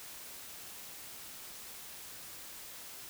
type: silence
effects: white hiss -48 dBFS RMS until 3.09 s